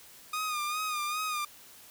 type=tone with vibrato; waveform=sawtooth; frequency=1227 Hz; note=D#6; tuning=25 cents flat; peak=-27 dBFS; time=0.33-1.45 s; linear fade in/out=5 ms; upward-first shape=sine; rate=2.5 Hz; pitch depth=54 cents each way; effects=white hiss -53 dBFS RMS until 1.9 s